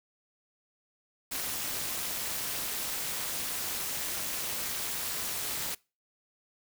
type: noise with amplitude modulation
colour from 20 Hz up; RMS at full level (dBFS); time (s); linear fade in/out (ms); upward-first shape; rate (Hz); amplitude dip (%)
white; -31; 1.31-5.75; 10; sine; 293; 75
effects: noise-tail reverb RT60 0.3 s tail -24 dB re dry